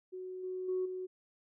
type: tone with level steps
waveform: sine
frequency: 370 Hz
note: F#4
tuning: in tune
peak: -40 / -36 / -30 / -37 dBFS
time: 0.12-1.07 s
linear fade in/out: 20 ms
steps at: 0.43 / 0.68 / 0.85 s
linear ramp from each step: 10 ms
effects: tanh soft clip ceiling -26 dBFS